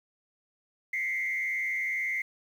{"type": "tone with frequency modulation", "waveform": "sine", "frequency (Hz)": 2091, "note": "C7", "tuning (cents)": -2, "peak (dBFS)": -27, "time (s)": [0.93, 2.22], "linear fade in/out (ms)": 5, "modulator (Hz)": 102, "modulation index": 0.92, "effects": ["tanh soft clip ceiling -23 dBFS", "9-bit"]}